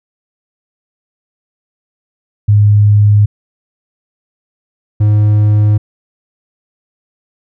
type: tone pair in turn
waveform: sine / triangle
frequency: 103.83 / 105.22 Hz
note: G#2 / G#2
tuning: 0 / +23 cents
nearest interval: unison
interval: 23 cents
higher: second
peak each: -4 dBFS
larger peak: neither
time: 2.48-3.26 / 5-5.78 s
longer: neither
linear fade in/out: 10 ms
effects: none